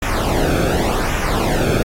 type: noise with flanger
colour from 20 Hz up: brown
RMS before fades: -18 dBFS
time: 0.02-1.83 s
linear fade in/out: 5 ms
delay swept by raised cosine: 0.22 to 1.04 ms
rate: 0.88 Hz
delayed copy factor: -0.7
effects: AAC 48 kbps